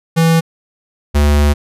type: tone pair in turn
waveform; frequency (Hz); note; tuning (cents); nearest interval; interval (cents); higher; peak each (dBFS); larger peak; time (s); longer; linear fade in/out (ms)
square; 164.2 / 73.14; E3 / D2; -6 / -7; octave + major second; 1401; first; -9; neither; 0.16-0.41 / 1.14-1.54; second; 20
effects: resampled to 32000 Hz